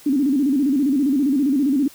sine tone with vibrato, 276.5 Hz, C#4, 4 cents flat, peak -15 dBFS, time 0.06-1.88 s, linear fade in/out 5 ms, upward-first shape square, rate 15 Hz, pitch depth 110 cents each way, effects white hiss -46 dBFS RMS until 1.94 s

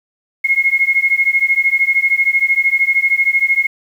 sine beating tone pair, 2154 / 2167 Hz, C7 / C#7, +50 / -40 cents, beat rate 13 Hz, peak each -14 dBFS, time 0.44-3.67 s, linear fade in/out 10 ms, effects 7-bit

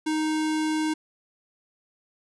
square tone, 311.1 Hz, D#4, in tune, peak -24 dBFS, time 0.06-0.94 s, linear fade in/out 10 ms, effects resampled to 24000 Hz

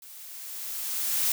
blue noise with level ramp, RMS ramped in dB -47 to -24 dBFS, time 0.02-1.32 s, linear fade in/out 2 ms, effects none

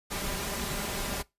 pink noise with comb filter, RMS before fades -33 dBFS, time 0.1-1.23 s, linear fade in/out 20 ms, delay 5 ms, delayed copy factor +0.5, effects noise-tail reverb RT60 0.2 s tail -22 dB re dry + resampled to 32000 Hz

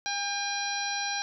harmonic tone with a mistuned harmonic, 808 Hz, G#5, 48 cents flat, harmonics 1 / 2 / 3 / 4 / 5 / 6 / 7, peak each -34 / -35 / -38 / -42 / -35 / -43 / -36 dBFS, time 0.06-1.22 s, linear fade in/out 0 ms, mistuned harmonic 2, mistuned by -20 cents, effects none

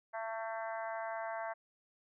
harmonic tone, 224.1 Hz, A3, 32 cents sharp, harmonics 3 / 4 / 5 / 6 / 7 / 8 / 9, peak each -40 / -43 / -47 / -52 / -47 / -53 / -52 dBFS, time 0.13-1.54 s, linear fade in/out 20 ms, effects none

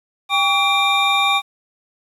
triangle tone cluster, 797 / 1139 / 2366 / 3680 Hz, G5 / C#6 / D7 / A#7, +28 / +47 / +12 / -23 cents, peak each -18 dBFS, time 0.29-1.42 s, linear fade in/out 50 ms, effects resampled to 32000 Hz + 8-bit

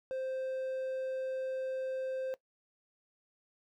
triangle tone, 523 Hz, C5, 1 cent flat, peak -32 dBFS, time 0.11-2.34 s, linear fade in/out 0 ms, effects noise-tail reverb RT60 0.1 s tail -19 dB re dry

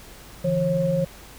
sine tone cluster, 146.6 / 168.5 / 542 Hz, D3 / E3 / C#5, -3 / +38 / -39 cents, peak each -29 / -23 / -22 dBFS, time 0.44-1.05 s, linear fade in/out 10 ms, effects added 50 Hz sine -49 dBFS peak until 1.38 s + pink hiss -45 dBFS RMS until 1.38 s

